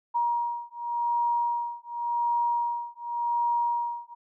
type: beating tone pair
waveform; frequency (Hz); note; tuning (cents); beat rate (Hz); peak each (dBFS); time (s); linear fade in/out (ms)
sine; 948 / 948.89; A#5 / A#5; +29 / +30; 0.89; -28; 0.14-4.15; 20
effects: none